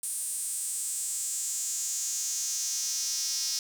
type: tone with high-pass filter sweep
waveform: square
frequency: 145.7 Hz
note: D3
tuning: 13 cents flat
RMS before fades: -32 dBFS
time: 0.03-3.59 s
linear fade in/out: 2 ms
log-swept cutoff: 9100 to 5400 Hz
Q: 4.6
effects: 9-bit